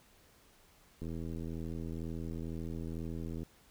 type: click train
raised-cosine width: 3 ms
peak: -29 dBFS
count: 199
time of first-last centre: 1.02-3.432 s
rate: 82.1 Hz
effects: pink hiss -64 dBFS RMS until 3.7 s

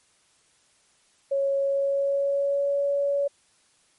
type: tone with pitch glide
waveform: sine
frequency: 552 to 564.6 Hz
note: C#5 to C#5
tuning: -7 to +32 cents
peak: -21 dBFS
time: 1.31-3.28 s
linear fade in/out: 10 ms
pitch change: +39 cents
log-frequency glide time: 1.59-2.82 s
effects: white hiss -63 dBFS RMS until 3.98 s + MP3 48 kbps

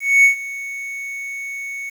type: tone with ADSR envelope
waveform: triangle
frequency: 2219 Hz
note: C#7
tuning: 1 cent sharp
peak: -5 dBFS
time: 0-1.9 s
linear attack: 240 ms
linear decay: 110 ms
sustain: -19 dB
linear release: 12 ms
effects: 7-bit

